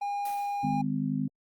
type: tone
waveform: triangle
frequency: 811 Hz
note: G#5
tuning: 41 cents flat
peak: -27 dBFS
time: 0.01-0.82 s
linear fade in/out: 10 ms
type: noise with exponential decay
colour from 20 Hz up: white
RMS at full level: -42 dBFS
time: 0.25-0.81 s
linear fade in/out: 5 ms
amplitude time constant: 120 ms
type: harmonic tone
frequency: 51.1 Hz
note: G#1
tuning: 27 cents flat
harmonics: 3 / 4 / 5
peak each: -32 / -32 / -30 dBFS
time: 0.63-1.28 s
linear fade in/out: 10 ms
effects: Opus 32 kbps